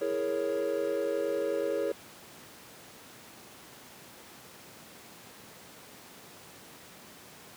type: chord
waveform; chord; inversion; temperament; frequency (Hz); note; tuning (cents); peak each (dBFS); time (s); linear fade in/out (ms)
triangle; A# half-diminished seventh; second; equal; 329.6 / 415.3 / 466.2 / 554.4; E4 / G#4 / A#4 / C#5; 0 / 0 / 0 / 0; -35 / -31 / -32 / -30; 0.01-1.92; 5
effects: pink hiss -50 dBFS RMS until 7.56 s + high-pass 150 Hz 12 dB/octave